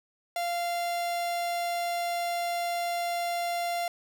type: tone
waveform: 45% pulse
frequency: 693 Hz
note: F5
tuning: 14 cents flat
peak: -28 dBFS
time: 0.36-3.88 s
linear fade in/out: 2 ms
effects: none